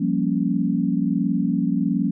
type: chord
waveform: sine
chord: G half-diminished seventh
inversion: third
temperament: equal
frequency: 174.61 / 196 / 233.1 / 277.2 Hz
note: F3 / G3 / Bb3 / Db4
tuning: 0 / 0 / 0 / 0 cents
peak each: -24 dBFS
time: 0-2.11 s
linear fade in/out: 10 ms
effects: none